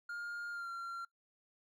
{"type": "tone with pitch glide", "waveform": "triangle", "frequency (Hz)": [1413, 1374.4], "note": ["F6", "F6"], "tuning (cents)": [20, -28], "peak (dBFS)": -38, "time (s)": [0.09, 1.05], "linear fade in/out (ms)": 5, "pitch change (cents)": -48, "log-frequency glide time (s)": [0.51, 0.69], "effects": ["noise-tail reverb RT60 0.1 s tail -21 dB re dry"]}